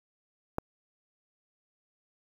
click, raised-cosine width 1 ms, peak -15 dBFS, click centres 0.584 s, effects 8-bit

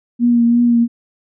sine tone with vibrato, 237.2 Hz, A#3, 30 cents sharp, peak -9 dBFS, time 0.19-0.88 s, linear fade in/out 50 ms, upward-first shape triangle, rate 2.9 Hz, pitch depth 29 cents each way, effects none

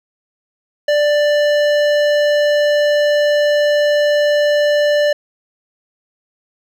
triangle tone with hard clipping, 589 Hz, D5, 5 cents sharp, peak -13 dBFS, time 0.88-5.13 s, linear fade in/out 5 ms, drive 18 dB, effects none

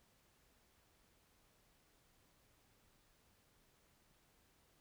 silence, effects pink hiss -73 dBFS RMS until 4.8 s

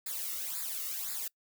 blue noise with flanger, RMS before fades -37 dBFS, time 0.06-1.28 s, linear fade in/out 5 ms, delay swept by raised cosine 0.33 to 1.25 ms, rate 1.9 Hz, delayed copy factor -0.8, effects noise-tail reverb RT60 0.1 s tail -25 dB re dry

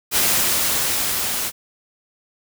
white noise with level ramp, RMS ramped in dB -17 to -24 dBFS, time 0.11-1.52 s, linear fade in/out 50 ms, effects none

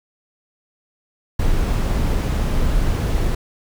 brown noise, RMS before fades -18 dBFS, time 1.39-3.35 s, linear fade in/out 5 ms, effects none

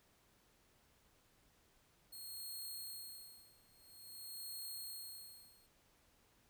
10% pulse tone with tremolo, 4267 Hz, C8, 33 cents sharp, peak -38 dBFS, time 2.12-5.67 s, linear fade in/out 10 ms, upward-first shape sine, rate 0.49 Hz, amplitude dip 95%, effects pink hiss -72 dBFS RMS until 6.49 s

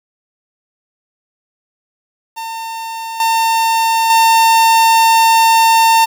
45% pulse tone with level steps, 905 Hz, A5, 48 cents sharp, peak -22 / -11 / -7 dBFS, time 2.36-6.06 s, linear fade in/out 20 ms, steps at 3.2 / 4.1 s, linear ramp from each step 2 ms, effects 8-bit

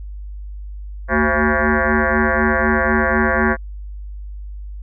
sine tone with frequency modulation, 677 Hz, E5, 46 cents sharp, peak -13 dBFS, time 1.08-3.57 s, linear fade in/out 50 ms, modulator 150 Hz, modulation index 7.7, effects added 50 Hz sine -28 dBFS peak until 4.82 s

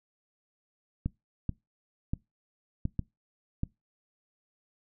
clicks, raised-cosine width 5 ms, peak -17 dBFS, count 6, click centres 1.06 / 1.493 / 2.135 / 2.854 / 2.993 / 3.634 s, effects noise-tail reverb RT60 0.2 s tail -23 dB re dry

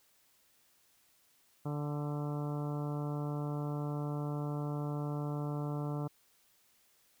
harmonic tone with a mistuned harmonic, 146.83 Hz, D3, in tune, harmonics 1 / 2 / 3 / 4 / 5 / 6 / 7 / 8 / 9, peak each -35 / -41 / -45 / -47 / -49 / -51 / -52 / -53 / -54 dBFS, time 1.65-6.08 s, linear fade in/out 10 ms, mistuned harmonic 9, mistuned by +17 cents, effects white hiss -69 dBFS RMS until 7.2 s

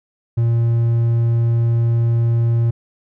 triangle tone, 116.54 Hz, A#2, in tune, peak -11 dBFS, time 0.37-2.71 s, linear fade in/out 10 ms, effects none

